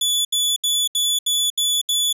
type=tone bursts; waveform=sawtooth; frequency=3449 Hz; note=A7; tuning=35 cents flat; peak=-14 dBFS; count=7; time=0.01-2.128 s; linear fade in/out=5 ms; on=240 ms; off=73 ms; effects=resampled to 32000 Hz

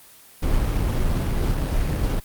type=noise with sample-and-hold; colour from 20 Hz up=brown; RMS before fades=-21 dBFS; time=0.42-2.2 s; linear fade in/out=10 ms; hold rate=4410 Hz; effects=white hiss -48 dBFS RMS until 2.24 s + Opus 24 kbps

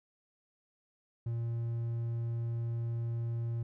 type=tone; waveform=triangle; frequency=116.54 Hz; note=A#2; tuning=in tune; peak=-30 dBFS; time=1.26-3.63 s; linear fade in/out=5 ms; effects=none

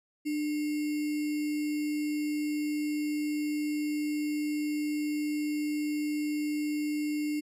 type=tone with sample-and-hold; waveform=sine; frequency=298.8 Hz; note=D4; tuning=30 cents sharp; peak=-28 dBFS; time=0.25-7.41 s; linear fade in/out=20 ms; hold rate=2450 Hz; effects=resampled to 32000 Hz

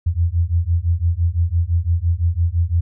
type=beating tone pair; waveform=sine; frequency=82.41 / 88.31 Hz; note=E2 / F2; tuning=0 / +20 cents; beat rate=5.9 Hz; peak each=-18 dBFS; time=0.06-2.81 s; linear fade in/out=10 ms; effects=none

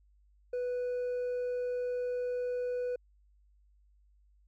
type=tone with hard clipping; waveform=sine; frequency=493.9 Hz; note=B4; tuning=in tune; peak=-32 dBFS; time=0.53-2.96 s; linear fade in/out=5 ms; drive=2 dB; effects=added 50 Hz sine -62 dBFS peak until 4.47 s

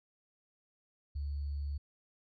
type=tone with sample-and-hold; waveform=sine; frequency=71.5 Hz; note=D2; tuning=46 cents flat; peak=-34 dBFS; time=1.15-1.78 s; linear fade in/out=10 ms; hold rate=4410 Hz; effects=resampled to 16000 Hz

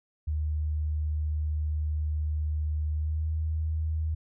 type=tone with pitch glide; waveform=sine; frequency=76.3 to 78.72 Hz; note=D#2 to D#2; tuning=-33 to +21 cents; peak=-26 dBFS; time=0.27-4.15 s; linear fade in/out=10 ms; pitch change=+54 cents; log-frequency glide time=2.94-3.3 s; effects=none

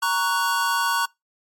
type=chord; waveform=square; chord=F# major; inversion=first; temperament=equal with one note detuned; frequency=932.3 / 1117.1 / 1480 Hz; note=A#5 / C#6 / F#6; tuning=0 / +13 / 0 cents; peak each=-25 dBFS; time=0.02-1.06 s; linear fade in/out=10 ms; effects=noise-tail reverb RT60 0.2 s tail -25 dB re dry + MP3 64 kbps

